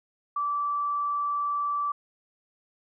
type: tone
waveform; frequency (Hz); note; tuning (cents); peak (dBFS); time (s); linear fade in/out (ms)
sine; 1161; D6; -20; -25; 0.36-1.92; 5
effects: none